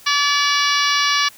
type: harmonic tone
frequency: 575 Hz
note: D5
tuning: 37 cents flat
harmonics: 2 / 3 / 4 / 5 / 6 / 7 / 8 / 9 / 10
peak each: -20 / -22 / -23 / -24 / -25 / -25 / -26 / -27 / -27 dBFS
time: 0.06-1.29 s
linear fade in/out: 10 ms
effects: white hiss -45 dBFS RMS until 1.37 s